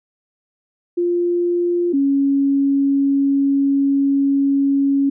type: tone pair in turn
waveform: sine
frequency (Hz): 349.2 / 277.2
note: F4 / C#4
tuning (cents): 0 / 0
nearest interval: major third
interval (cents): 400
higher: first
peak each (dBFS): -15 / -13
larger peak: second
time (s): 0.97-1.93 / 1.93-5.1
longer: second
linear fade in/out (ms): 10
effects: none